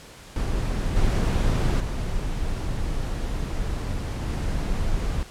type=noise with level steps; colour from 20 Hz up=brown; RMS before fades=-24 / -20 / -27 / -25 dBFS; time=0.36-5.23 s; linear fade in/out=2 ms; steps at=0.96 / 1.8 / 4.28 s; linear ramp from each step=5 ms; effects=pink hiss -45 dBFS RMS until 5.3 s + low-pass 10000 Hz 12 dB/octave